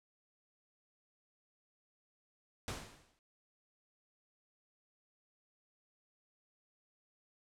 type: noise with exponential decay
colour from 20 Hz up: pink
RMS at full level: -39 dBFS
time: 2.68-3.19 s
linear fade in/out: 0 ms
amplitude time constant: 110 ms
effects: low-pass 9000 Hz 12 dB/octave